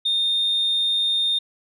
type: tone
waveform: sine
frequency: 3651 Hz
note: A#7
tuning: 37 cents flat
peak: -17 dBFS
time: 0.05-1.39 s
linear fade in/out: 10 ms
effects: tanh soft clip ceiling -15 dBFS